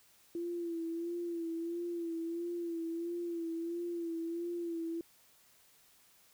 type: tone with vibrato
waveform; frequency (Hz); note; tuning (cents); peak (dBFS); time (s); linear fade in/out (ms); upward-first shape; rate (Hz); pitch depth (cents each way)
sine; 338.1; E4; +44; -35; 0.35-5.01; 2; sine; 1.5; 43
effects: white hiss -65 dBFS RMS until 6.33 s